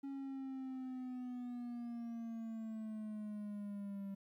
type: exponential sweep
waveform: triangle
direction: down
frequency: 276.4 to 196 Hz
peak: -40 dBFS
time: 0.03-4.15 s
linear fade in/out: 10 ms
effects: 13-bit